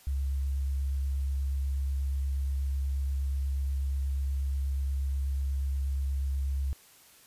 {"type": "tone with vibrato", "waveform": "sine", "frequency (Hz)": 68.4, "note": "C#2", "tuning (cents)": -23, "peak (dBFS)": -27, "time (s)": [0.07, 6.73], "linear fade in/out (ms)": 0, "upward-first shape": "sine", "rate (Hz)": 8.3, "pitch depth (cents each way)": 13, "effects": ["white hiss -57 dBFS RMS until 7.26 s", "resampled to 32000 Hz"]}